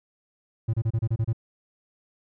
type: tone bursts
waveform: triangle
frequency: 112.6 Hz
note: A2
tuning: 40 cents sharp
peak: -19 dBFS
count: 8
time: 0.68-1.331 s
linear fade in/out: 10 ms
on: 56 ms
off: 29 ms
effects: none